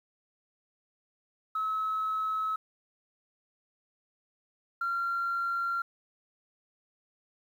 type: tone pair in turn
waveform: sine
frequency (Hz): 1291 / 1377.3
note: E6 / F6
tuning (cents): -37 / -24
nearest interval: minor second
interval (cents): 113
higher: second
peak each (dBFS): -27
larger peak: neither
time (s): 1.55-2.56 / 4.81-5.82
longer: neither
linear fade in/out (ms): 5
effects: tanh soft clip ceiling -24 dBFS + 10-bit